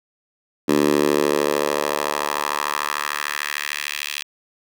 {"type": "tone with high-pass filter sweep", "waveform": "10% pulse", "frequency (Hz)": 73.42, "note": "D2", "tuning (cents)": 0, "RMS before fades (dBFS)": -22, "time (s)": [0.68, 4.23], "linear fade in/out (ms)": 10, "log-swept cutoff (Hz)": [280, 2800], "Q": 1.8, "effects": []}